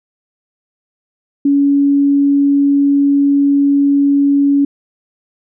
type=tone; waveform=sine; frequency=281.8 Hz; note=C#4; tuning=29 cents sharp; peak=-8 dBFS; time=1.45-4.65 s; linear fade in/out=5 ms; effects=none